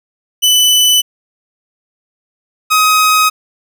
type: tone pair in turn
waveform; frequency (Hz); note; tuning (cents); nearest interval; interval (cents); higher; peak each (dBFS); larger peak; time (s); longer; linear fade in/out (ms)
sawtooth; 2992 / 1261.6; F#7 / D#6; +19 / +24; octave + minor third; 1495; first; -4; neither; 0.42-1.02 / 2.7-3.3; neither; 20
effects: none